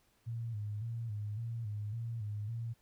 sine tone with vibrato, 110 Hz, A2, in tune, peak -36 dBFS, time 0.26-2.74 s, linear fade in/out 20 ms, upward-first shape square, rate 1.8 Hz, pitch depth 88 cents each way, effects pink hiss -72 dBFS RMS until 2.81 s

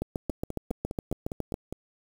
two click trains, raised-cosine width 2 ms, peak -20 / -16 dBFS, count 8 / 12, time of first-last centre 0.3-1.726 / 0.02-1.541 s, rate 4.91 / 7.23 Hz, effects 7-bit

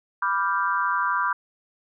sine chord, G dominant seventh, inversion first, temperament equal, 987.8 / 1174.7 / 1396.9 / 1568 Hz, B5 / D6 / F6 / G6, 0 / 0 / 0 / 0 cents, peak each -26 / -25 / -28 / -28 dBFS, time 0.22-1.33 s, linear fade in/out 5 ms, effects none

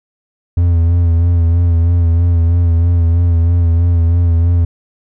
triangle tone with vibrato, 85 Hz, F2, 46 cents flat, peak -6 dBFS, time 0.57-4.65 s, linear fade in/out 5 ms, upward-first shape sine, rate 3.1 Hz, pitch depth 40 cents each way, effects none

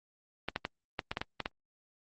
clicks, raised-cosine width 0.3 ms, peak -16 dBFS, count 9, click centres 0.486 / 0.561 / 0.651 / 0.992 / 1.115 / 1.171 / 1.215 / 1.403 / 1.459 s, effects Opus 24 kbps

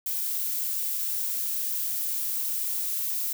violet noise, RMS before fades -29 dBFS, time 0.06-3.33 s, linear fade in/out 5 ms, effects none

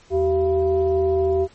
sine tone with frequency modulation, 383.3 Hz, G4, 39 cents flat, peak -16 dBFS, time 0.1-1.48 s, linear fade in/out 50 ms, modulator 301 Hz, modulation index 0.65, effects pink hiss -52 dBFS RMS until 1.54 s + MP3 32 kbps

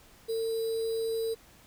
sine tone with sample-and-hold, 451.7 Hz, A4, 45 cents sharp, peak -28 dBFS, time 0.28-1.35 s, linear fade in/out 20 ms, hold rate 4410 Hz, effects pink hiss -57 dBFS RMS until 1.66 s

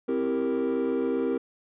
triangle chord, C dominant seventh, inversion none, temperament equal, 261.6 / 329.6 / 392 / 466.2 Hz, C4 / E4 / G4 / Bb4, 0 / 0 / 0 / 0 cents, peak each -26 / -29 / -27 / -26 dBFS, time 0.08-1.38 s, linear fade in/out 10 ms, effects tanh soft clip ceiling -17 dBFS + resampled to 8000 Hz

